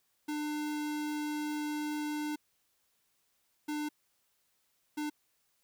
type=tone bursts at uneven times; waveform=square; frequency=299.6 Hz; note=D4; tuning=35 cents sharp; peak=-34 dBFS; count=3; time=0.28-2.36 / 3.68-3.89 / 4.97-5.1 s; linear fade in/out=10 ms; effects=white hiss -75 dBFS RMS until 5.63 s